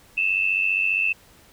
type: tone pair together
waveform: sine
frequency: 2591 / 2686 Hz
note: E7 / E7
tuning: -30 / +32 cents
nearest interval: minor second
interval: 62 cents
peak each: -22 dBFS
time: 0.17-1.13 s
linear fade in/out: 10 ms
effects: pink hiss -53 dBFS RMS until 1.52 s